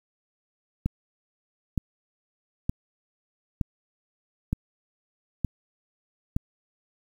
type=click train; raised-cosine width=5 ms; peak=-12 dBFS; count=7; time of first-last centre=0.86-6.365 s; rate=1.09 Hz; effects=8-bit